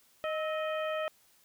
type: harmonic tone with a mistuned harmonic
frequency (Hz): 622.3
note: D#5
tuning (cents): 0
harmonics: 1 / 2 / 3 / 4 / 5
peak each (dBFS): -32 / -38 / -42 / -44 / -46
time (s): 0.24-1.08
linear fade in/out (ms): 0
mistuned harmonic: 2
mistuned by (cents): +68
effects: white hiss -65 dBFS RMS until 1.44 s